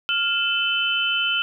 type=tone cluster; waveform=sine; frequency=1400 / 2629 / 3046 Hz; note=F6 / E7 / F#7; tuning=+4 / -5 / +50 cents; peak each=-25 / -25 / -22 dBFS; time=0.09-1.42 s; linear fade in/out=0 ms; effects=none